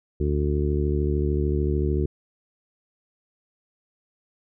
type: harmonic tone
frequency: 73.42 Hz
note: D2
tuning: in tune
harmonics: 1 / 2 / 3 / 4 / 5 / 6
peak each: -23 / -28 / -33 / -32 / -27 / -34 dBFS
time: 0.2-2.06 s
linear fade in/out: 5 ms
effects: none